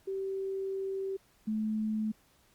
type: tone pair in turn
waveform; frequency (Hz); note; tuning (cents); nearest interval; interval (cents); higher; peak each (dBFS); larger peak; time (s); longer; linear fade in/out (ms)
sine; 386.7 / 216.4; G4 / A3; -24 / -29; minor seventh; 1005; first; -32 / -29; second; 0.07-1.17 / 1.47-2.12; first; 10
effects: pink hiss -66 dBFS RMS until 2.54 s + Opus 48 kbps